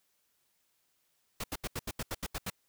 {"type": "noise bursts", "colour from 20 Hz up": "pink", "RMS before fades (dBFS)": -36, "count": 10, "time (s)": [1.4, 2.501], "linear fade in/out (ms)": 5, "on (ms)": 39, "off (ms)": 79, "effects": ["white hiss -75 dBFS RMS until 2.68 s"]}